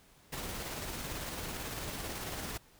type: noise with tremolo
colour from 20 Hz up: pink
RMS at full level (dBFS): -39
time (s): 0.32-2.58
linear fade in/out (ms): 10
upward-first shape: square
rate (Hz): 18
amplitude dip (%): 25
effects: pink hiss -62 dBFS RMS until 2.79 s